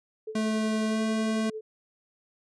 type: tone with tremolo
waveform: sine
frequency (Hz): 435.6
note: A4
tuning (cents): -17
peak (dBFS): -32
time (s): 0.27-1.61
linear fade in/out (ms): 5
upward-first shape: sine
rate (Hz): 11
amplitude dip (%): 65
type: tone with pitch glide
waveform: square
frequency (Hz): 217.7 to 220.2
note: A3 to A3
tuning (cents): -18 to +2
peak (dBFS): -26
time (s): 0.35-1.5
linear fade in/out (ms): 5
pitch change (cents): +20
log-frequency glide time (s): 0.87-1
effects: resampled to 22050 Hz